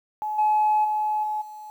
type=tone with level steps; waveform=sine; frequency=852 Hz; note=G#5; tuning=44 cents sharp; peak=-25 / -16 / -21 / -24 / -37 dBFS; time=0.22-1.7 s; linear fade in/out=0 ms; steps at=0.38 / 0.84 / 1.23 / 1.41 s; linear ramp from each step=10 ms; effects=tanh soft clip ceiling -14 dBFS + 9-bit